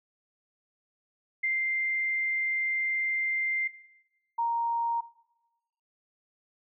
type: tone pair in turn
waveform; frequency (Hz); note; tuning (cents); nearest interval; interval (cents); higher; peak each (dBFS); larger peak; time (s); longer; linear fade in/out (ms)
sine; 2093 / 932.3; C7 / A#5; 0 / 0; octave + major second; 1400; first; -25; neither; 1.43-3.68 / 4.38-5.01; first; 10
effects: noise-tail reverb RT60 1.0 s tail -19 dB re dry